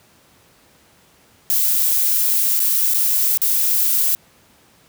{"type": "noise with dropouts", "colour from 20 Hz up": "violet", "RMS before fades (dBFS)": -17, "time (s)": [1.5, 4.15], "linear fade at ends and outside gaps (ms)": 0, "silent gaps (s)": [[2.594, 2.602], [2.937, 2.944], [3.374, 3.417]], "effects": ["pink hiss -53 dBFS RMS until 4.88 s", "high-pass 80 Hz 12 dB/octave"]}